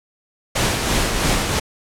pink noise with tremolo, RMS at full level -17 dBFS, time 0.55-1.6 s, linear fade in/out 10 ms, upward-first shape triangle, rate 3 Hz, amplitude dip 45%, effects low-pass 10000 Hz 12 dB/octave

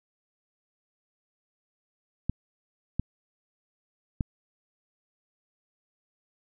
clicks, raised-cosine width 5 ms, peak -14 dBFS, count 3, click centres 2.296 / 2.996 / 4.208 s, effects none

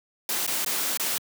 white noise with dropouts, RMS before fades -27 dBFS, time 0.29-1.18 s, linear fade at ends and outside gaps 2 ms, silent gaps 0.466-0.476 / 0.648-0.661 / 0.973-0.997 s, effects high-pass 200 Hz 12 dB/octave

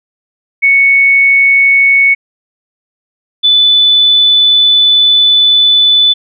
sine tone pair in turn, 2217 / 3491 Hz, C#7 / A7, 0 / -14 cents, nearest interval minor sixth, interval 786 cents, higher second, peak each -4 dBFS, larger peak neither, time 0.62-2.15 / 3.43-6.14 s, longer second, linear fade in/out 20 ms, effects none

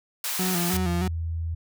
white high-pass noise, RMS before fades -29 dBFS, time 0.24-0.77 s, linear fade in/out 2 ms, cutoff 830 Hz, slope 12 dB/octave
35% pulse tone with vibrato, 179.1 Hz, F3, 44 cents sharp, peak -23 dBFS, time 0.39-1.08 s, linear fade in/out 5 ms, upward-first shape square, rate 3.2 Hz, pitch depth 56 cents each way
sine tone, 82.41 Hz, E2, in tune, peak -26 dBFS, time 0.73-1.55 s, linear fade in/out 10 ms
effects none

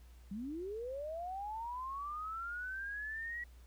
sine linear sweep, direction up, 186.8 to 1934 Hz, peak -39 dBFS, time 0.31-3.44 s, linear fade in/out 5 ms, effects added 60 Hz sine -54 dBFS peak until 3.66 s + pink hiss -68 dBFS RMS until 3.66 s

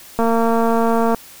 click train, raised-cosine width 1 ms, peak -5 dBFS, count 220, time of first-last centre 0.19-1.146 s, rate 229 Hz, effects white hiss -41 dBFS RMS until 1.4 s

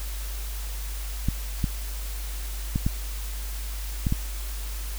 clicks, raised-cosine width 5 ms, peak -11 dBFS, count 6, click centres 1.286 / 1.642 / 2.759 / 2.865 / 4.068 / 4.124 s, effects added 50 Hz sine -30 dBFS peak until 4.98 s + white hiss -40 dBFS RMS until 4.98 s

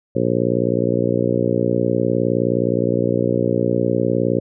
harmonic tone, 59.5 Hz, A#1, 36 cents sharp, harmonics 2 / 3 / 4 / 5 / 6 / 7 / 8 / 9, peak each -24 / -24 / -24 / -24 / -24 / -24 / -24 / -24 dBFS, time 0.15-4.4 s, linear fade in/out 10 ms, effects none

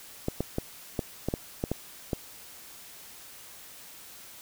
clicks, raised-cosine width 2 ms, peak -14 dBFS, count 9, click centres 0.284 / 0.406 / 0.584 / 0.992 / 1.286 / 1.339 / 1.639 / 1.716 / 2.132 s, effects white hiss -48 dBFS RMS until 4.41 s

